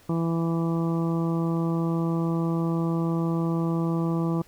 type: harmonic tone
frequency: 166.1 Hz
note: E3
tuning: 13 cents sharp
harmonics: 1 / 2 / 3 / 4 / 5 / 6 / 7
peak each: -24 / -28 / -36 / -40 / -41 / -40 / -39 dBFS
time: 0.09-4.42 s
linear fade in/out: 5 ms
effects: pink hiss -56 dBFS RMS until 4.47 s